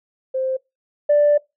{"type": "tone pair in turn", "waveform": "sine", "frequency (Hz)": [523.3, 587.4], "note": ["C5", "D5"], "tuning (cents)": [0, 0], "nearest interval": "major second", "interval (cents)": 200, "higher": "second", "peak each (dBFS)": [-19, -10], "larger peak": "second", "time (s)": [[0.34, 0.57], [1.09, 1.38]], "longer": "second", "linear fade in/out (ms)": 10, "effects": ["noise-tail reverb RT60 0.2 s tail -23 dB re dry", "tanh soft clip ceiling -8 dBFS"]}